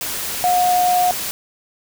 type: tone in noise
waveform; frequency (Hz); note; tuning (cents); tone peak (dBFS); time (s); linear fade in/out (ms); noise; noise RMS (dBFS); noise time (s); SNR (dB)
sine; 721; F#5; -45; -13; 0.44-1.11; 0; white; -25; 0.01-1.31; +9
effects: none